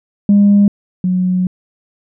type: tone pair in turn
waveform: sine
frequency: 202.8 / 182.94 Hz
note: G#3 / F#3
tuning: -41 / -19 cents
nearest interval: major second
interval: 178 cents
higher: first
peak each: -4 / -11 dBFS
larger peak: first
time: 0.29-0.68 / 1.04-1.47 s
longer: second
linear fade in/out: 2 ms
effects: tanh soft clip ceiling -3 dBFS